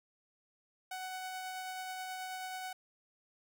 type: tone with tremolo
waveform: sawtooth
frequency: 746 Hz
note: F#5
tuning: 14 cents sharp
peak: -35 dBFS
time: 0.91-2.73 s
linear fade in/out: 5 ms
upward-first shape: triangle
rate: 9.3 Hz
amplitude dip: 25%
effects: none